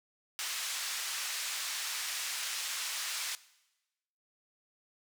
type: band-pass noise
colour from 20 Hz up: white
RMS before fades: -37 dBFS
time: 0.39-3.35 s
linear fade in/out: 0 ms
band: 1300 to 7400 Hz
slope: 12 dB/octave
effects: noise-tail reverb RT60 1.0 s tail -19 dB re dry